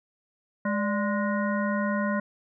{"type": "harmonic tone with a mistuned harmonic", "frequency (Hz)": 207.7, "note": "G#3", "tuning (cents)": 0, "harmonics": [1, 3, 5, 7, 9], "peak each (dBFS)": [-26, -31, -33, -34, -36], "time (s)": [0.65, 2.2], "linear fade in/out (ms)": 5, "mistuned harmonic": 3, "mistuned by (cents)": -99, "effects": []}